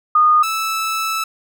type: tone pair in turn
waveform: sine / sawtooth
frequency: 1228 / 1312.6 Hz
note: D#6 / E6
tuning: -23 / -8 cents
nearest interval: minor second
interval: 115 cents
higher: second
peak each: -9 / -15 dBFS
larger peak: first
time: 0.15-0.43 / 0.43-1.24 s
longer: second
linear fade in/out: 5 ms
effects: none